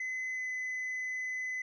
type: tone with pitch glide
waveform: sine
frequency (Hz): 2032 to 2019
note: B6 to B6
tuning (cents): +49 to +38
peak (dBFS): -31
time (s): 0-1.62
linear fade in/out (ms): 5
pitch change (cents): -11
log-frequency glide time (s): 0.31-0.49
effects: tanh soft clip ceiling -33 dBFS